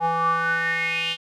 square tone with band-pass filter sweep, 165.8 Hz, E3, 10 cents sharp, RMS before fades -23 dBFS, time 0-1.17 s, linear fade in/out 50 ms, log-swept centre 850 to 3100 Hz, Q 7.4, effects none

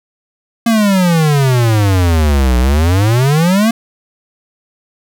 square exponential two-way sweep, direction down then up, 234.9 to 60 to 234.9 Hz, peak -9 dBFS, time 0.66-3.71 s, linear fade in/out 5 ms, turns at 2.58 s, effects none

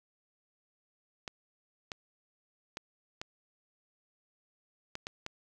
clicks, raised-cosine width 0.2 ms, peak -21 dBFS, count 7, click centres 1.278 / 1.918 / 2.771 / 3.215 / 4.954 / 5.069 / 5.264 s, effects none

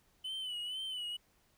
triangle tone with vibrato, 3001 Hz, F#7, 24 cents sharp, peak -36 dBFS, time 0.24-1.17 s, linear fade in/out 10 ms, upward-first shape sine, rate 2.1 Hz, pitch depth 69 cents each way, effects pink hiss -71 dBFS RMS until 1.57 s

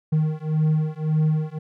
triangle beating tone pair, 154.5 / 156.3 Hz, D#3 / D#3, -12 / +8 cents, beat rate 1.8 Hz, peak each -20 dBFS, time 0.12-1.59 s, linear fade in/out 10 ms, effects none

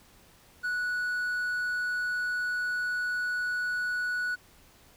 triangle tone, 1472 Hz, F#6, 9 cents flat, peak -26 dBFS, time 0.63-4.36 s, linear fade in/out 20 ms, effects pink hiss -58 dBFS RMS until 4.96 s

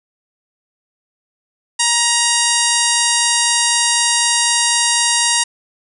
harmonic tone, 944 Hz, A#5, 22 cents sharp, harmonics 1 / 2 / 3 / 4 / 5 / 6 / 7 / 8 / 9 / 10, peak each -22 / -22 / -22 / -22 / -22 / -22 / -22 / -22 / -22 / -22 dBFS, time 1.79-5.44 s, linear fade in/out 10 ms, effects none

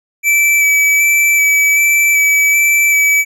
square tone with vibrato, 2308 Hz, D7, 31 cents flat, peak -9 dBFS, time 0.23-3.25 s, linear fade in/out 50 ms, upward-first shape square, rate 1.3 Hz, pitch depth 12 cents each way, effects none

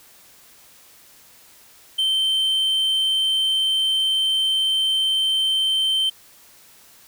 triangle tone, 3109 Hz, G7, 15 cents flat, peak -16 dBFS, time 1.98-6.1 s, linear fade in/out 10 ms, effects white hiss -50 dBFS RMS until 7.07 s

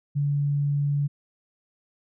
sine tone, 143.5 Hz, D3, 40 cents flat, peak -21 dBFS, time 0.15-1.08 s, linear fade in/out 20 ms, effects none

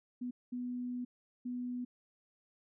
sine tone bursts at uneven times, 246.9 Hz, B3, in tune, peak -36 dBFS, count 3, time 0.21-0.31 / 0.52-1.05 / 1.45-1.85 s, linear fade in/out 10 ms, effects none

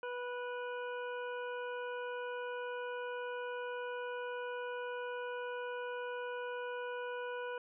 harmonic tone, 490.9 Hz, B4, 10 cents flat, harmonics 1 / 2 / 3 / 5 / 6, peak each -40 / -45 / -45 / -54 / -56 dBFS, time 0.03-7.58 s, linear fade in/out 2 ms, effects none

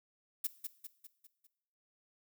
violet noise with echo, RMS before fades -34 dBFS, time 0.44-0.47 s, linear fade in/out 5 ms, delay 200 ms, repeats 5, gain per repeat -6 dB, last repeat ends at 1.47 s, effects noise-tail reverb RT60 0.8 s tail -17 dB re dry

